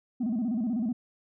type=tone with vibrato; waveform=sine; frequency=230.6 Hz; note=A#3; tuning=19 cents flat; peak=-24 dBFS; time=0.2-0.93 s; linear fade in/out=10 ms; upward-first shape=square; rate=16 Hz; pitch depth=140 cents each way; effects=tanh soft clip ceiling -24 dBFS